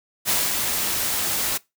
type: noise with ADSR envelope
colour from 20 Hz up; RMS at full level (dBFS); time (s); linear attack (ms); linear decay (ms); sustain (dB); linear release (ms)
white; -20; 0.25-1.58; 46; 210; -4; 12
effects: noise-tail reverb RT60 0.2 s tail -21 dB re dry